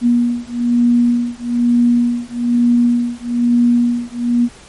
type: beating tone pair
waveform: sine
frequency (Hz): 239.3 / 240.4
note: A#3 / B3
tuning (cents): +46 / -46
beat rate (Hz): 1.1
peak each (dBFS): -14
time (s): 0.01-4.49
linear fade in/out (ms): 50
effects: pink hiss -41 dBFS RMS until 4.68 s + MP3 48 kbps